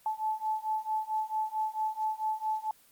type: beating tone pair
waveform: sine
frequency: 866 / 870.5 Hz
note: A5 / A5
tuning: -28 / -19 cents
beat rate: 4.5 Hz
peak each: -33 / -32 dBFS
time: 0.06-2.71 s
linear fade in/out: 2 ms
effects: white hiss -61 dBFS RMS until 2.91 s + Opus 24 kbps